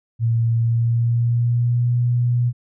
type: tone with pitch glide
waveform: sine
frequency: 115.4 to 121.35 Hz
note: A#2 to B2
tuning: -17 to -30 cents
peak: -15 dBFS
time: 0.19-2.53 s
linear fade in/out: 50 ms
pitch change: +87 cents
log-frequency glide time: 0.56-1.92 s
effects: none